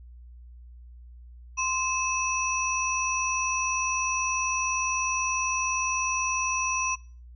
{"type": "tone cluster", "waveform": "sine", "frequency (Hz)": [1039, 2602, 5830], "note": ["C6", "E7", "F#8"], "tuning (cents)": [-12, -23, -26], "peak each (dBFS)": -29, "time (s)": [1.57, 6.96], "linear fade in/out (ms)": 20, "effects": ["noise-tail reverb RT60 0.4 s tail -23 dB re dry", "added 60 Hz sine -44 dBFS peak until 7.35 s"]}